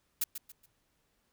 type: noise with echo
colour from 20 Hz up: blue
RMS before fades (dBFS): -30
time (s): 0.21-0.24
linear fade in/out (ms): 5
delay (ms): 140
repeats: 3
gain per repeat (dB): -10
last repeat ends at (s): 0.66
effects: pink hiss -75 dBFS RMS until 1.32 s